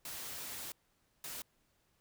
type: noise bursts at uneven times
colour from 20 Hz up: white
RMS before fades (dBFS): -44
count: 2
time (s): 0.05-0.72 / 1.24-1.42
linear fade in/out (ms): 2
effects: pink hiss -75 dBFS RMS until 2 s